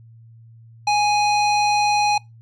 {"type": "tone with low-pass filter", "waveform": "square", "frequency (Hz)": 830.6, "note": "G#5", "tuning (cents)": 0, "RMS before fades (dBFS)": -18, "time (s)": [0.87, 2.18], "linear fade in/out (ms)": 5, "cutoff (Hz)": 5000, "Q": 1.6, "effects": ["noise-tail reverb RT60 0.2 s tail -23 dB re dry", "added 114 Hz sine -43 dBFS peak until 2.41 s"]}